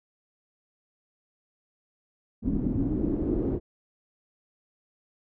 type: noise with low-pass filter sweep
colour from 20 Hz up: pink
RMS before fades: -27 dBFS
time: 2.42-3.6 s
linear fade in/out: 50 ms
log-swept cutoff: 240 to 370 Hz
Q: 3.7
effects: none